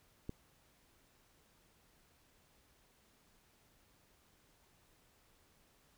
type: click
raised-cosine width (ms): 3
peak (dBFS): -28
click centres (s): 0.294
effects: pink hiss -70 dBFS RMS until 5.97 s